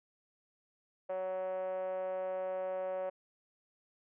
5% pulse tone with band-pass filter, 186.5 Hz, F#3, 14 cents sharp, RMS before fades -37 dBFS, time 1.09-3.1 s, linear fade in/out 10 ms, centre 590 Hz, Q 8.9, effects resampled to 8000 Hz

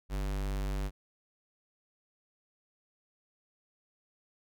square tone, 49.07 Hz, G1, 2 cents sharp, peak -32 dBFS, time 0.09-0.91 s, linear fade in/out 50 ms, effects none

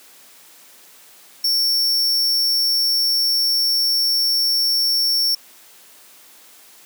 45% pulse tone, 5460 Hz, F8, 40 cents flat, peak -16 dBFS, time 1.44-5.35 s, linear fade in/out 5 ms, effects white hiss -47 dBFS RMS until 6.85 s + high-pass 200 Hz 12 dB/octave

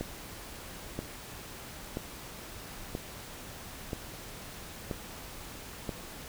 click train, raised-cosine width 2 ms, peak -20 dBFS, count 7, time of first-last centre 0.01-5.892 s, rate 1.02 Hz, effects pink hiss -45 dBFS RMS until 6.28 s

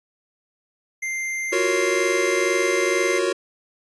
square tone, 2093 Hz, C7, in tune, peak -25 dBFS, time 1.02-3.19 s, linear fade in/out 10 ms
square chord, Gb major seventh, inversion third, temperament equal with one note detuned, 349.2 / 371.3 / 466.2 / 554.4 Hz, F4 / Gb4 / Bb4 / Db5, 0 / +6 / 0 / 0 cents, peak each -27 / -24 / -27 / -27 dBFS, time 1.52-3.33 s, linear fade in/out 10 ms
effects resampled to 22050 Hz

